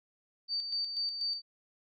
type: tone with tremolo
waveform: sine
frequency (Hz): 4604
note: D8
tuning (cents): -35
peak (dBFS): -30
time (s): 0.48-1.42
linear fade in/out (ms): 50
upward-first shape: square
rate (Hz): 4.1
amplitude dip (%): 50
effects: none